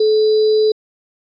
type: tone with sample-and-hold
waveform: sine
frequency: 430.5 Hz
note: A4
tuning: 38 cents flat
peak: -10 dBFS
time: 0-0.72 s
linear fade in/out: 5 ms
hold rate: 4410 Hz
effects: resampled to 16000 Hz